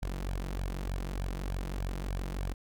sawtooth tone with flanger, 46.25 Hz, F#1, in tune, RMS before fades -35 dBFS, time 0.02-2.54 s, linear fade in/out 10 ms, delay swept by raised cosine 1.2 to 6.3 ms, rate 3.3 Hz, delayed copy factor +0.7, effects none

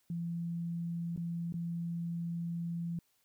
sine tone with dropouts, 169.6 Hz, E3, 50 cents sharp, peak -34 dBFS, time 0.1-2.99 s, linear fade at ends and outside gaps 2 ms, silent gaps 1.163-1.175 / 1.524-1.54 s, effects white hiss -74 dBFS RMS until 3.24 s

